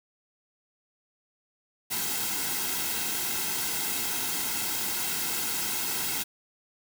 white noise with comb filter, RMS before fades -30 dBFS, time 1.9-6.24 s, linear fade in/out 20 ms, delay 1.7 ms, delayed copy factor -0.65, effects none

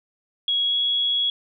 sine tone with pitch glide, 3322 to 3341 Hz, G#7 to G#7, 0 to +10 cents, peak -19 dBFS, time 0.48-1.3 s, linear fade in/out 2 ms, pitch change +10 cents, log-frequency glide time 0.66-0.75 s, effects none

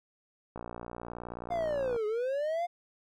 click train, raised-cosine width 1 ms, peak -26 dBFS, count 84, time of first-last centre 0.56-1.962 s, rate 59.2 Hz
triangle linear two-way sweep, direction down then up, 712 to 415.3 to 712 Hz, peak -27 dBFS, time 1.5-2.67 s, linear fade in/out 20 ms, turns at 2.06 s
effects none

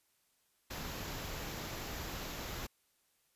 pink band-stop noise, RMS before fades -42 dBFS, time 0.7-2.67 s, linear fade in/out 10 ms, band 7600 to 11000 Hz, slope 96 dB/octave, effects white hiss -75 dBFS RMS until 3.35 s + resampled to 32000 Hz

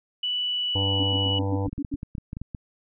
sine tone with pitch glide, 2963 to 2944 Hz, F#7 to F#7, +2 to -9 cents, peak -24 dBFS, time 0.23-1.39 s, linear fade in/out 5 ms, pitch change -11 cents, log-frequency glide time 0.39-1.11 s
harmonic tone, 98 Hz, G2, in tune, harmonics 1 / 2 / 3 / 5 / 6 / 7 / 8 / 9 / 10, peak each -25 / -40 / -32 / -32 / -43 / -45 / -40 / -38 / -44 dBFS, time 0.75-1.67 s, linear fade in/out 5 ms
sine tone bursts, 282.5 Hz, C#4, 33 cents sharp, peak -26 dBFS, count 8, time 0.99-1.96 s, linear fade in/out 10 ms, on 46 ms, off 86 ms
clicks, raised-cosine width 5 ms, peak -21 dBFS, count 12, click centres 1.681 / 1.73 / 1.781 / 1.848 / 1.94 / 2.031 / 2.152 / 2.182 / 2.331 / 2.369 / 2.416 / 2.548 s
effects none

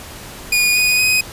sawtooth tone with pitch steps, 2449 / 2477 / 2506 Hz, D#7 / D#7 / D#7, -28 / -8 / +12 cents, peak -9 dBFS, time 0.52-1.21 s, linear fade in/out 5 ms, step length 230 ms, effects pink hiss -34 dBFS RMS until 1.32 s + resampled to 32000 Hz

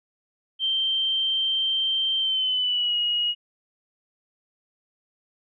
sine tone with pitch glide, 3136 to 2892 Hz, G7 to F#7, 0 to -40 cents, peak -21 dBFS, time 0.59-3.35 s, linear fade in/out 50 ms, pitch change -140 cents, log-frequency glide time 2.19-2.96 s, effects none

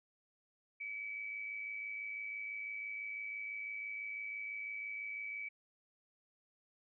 sine tone with amplitude modulation, 2288 Hz, D7, 46 cents flat, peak -38 dBFS, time 0.8-5.49 s, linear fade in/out 10 ms, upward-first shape sine, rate 106 Hz, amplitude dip 50%, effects none

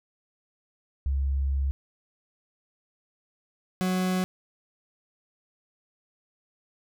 sine / 40% pulse tone pair in turn, 68.4 / 184.57 Hz, C#2 / F#3, -23 / -4 cents, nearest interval octave + perfect fourth, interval 1719 cents, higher second, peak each -23 dBFS, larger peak neither, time 1.06-1.71 / 3.81-4.24 s, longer first, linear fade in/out 0 ms, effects none

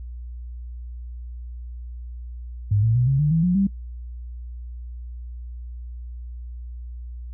sine tone with pitch steps, 102.8 / 112.75 / 123.67 / 135.65 / 148.78 / 163.18 / 178.99 / 196.32 Hz, G#2 / A2 / B2 / C#3 / D3 / E3 / F3 / G3, -17 / +43 / +3 / -37 / +23 / -17 / +43 / +3 cents, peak -16 dBFS, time 2.71-3.67 s, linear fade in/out 5 ms, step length 120 ms, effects noise-tail reverb RT60 0.1 s tail -23 dB re dry + added 60 Hz sine -32 dBFS peak until 7.33 s

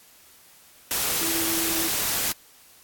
sine tone in noise, 329.6 Hz, E4, in tune, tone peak -30 dBFS, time 1.21-1.88 s, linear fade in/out 2 ms, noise white, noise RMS -25 dBFS, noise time 0.91-2.32 s, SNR -8 dB, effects white hiss -53 dBFS RMS until 2.83 s + AAC 64 kbps

